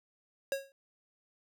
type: tone with exponential decay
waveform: square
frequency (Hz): 547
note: C#5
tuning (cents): -23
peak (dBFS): -28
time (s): 0.52-0.72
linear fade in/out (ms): 1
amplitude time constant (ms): 43
effects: none